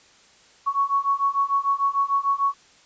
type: beating tone pair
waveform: sine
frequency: 1108.7 / 1115.4 Hz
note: C#6 / C#6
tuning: 0 / +10 cents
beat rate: 6.7 Hz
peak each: -23 / -22 dBFS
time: 0.66-2.54 s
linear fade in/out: 20 ms
effects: white hiss -54 dBFS RMS until 2.85 s + resampled to 16000 Hz